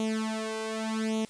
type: tone with flanger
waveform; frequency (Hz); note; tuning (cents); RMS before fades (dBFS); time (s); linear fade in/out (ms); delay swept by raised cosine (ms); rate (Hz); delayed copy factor
sawtooth; 220; A3; 0; -31; 0-1.25; 2; 0.3 to 2; 0.85; +0.95
effects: white hiss -53 dBFS RMS until 1.29 s + resampled to 22050 Hz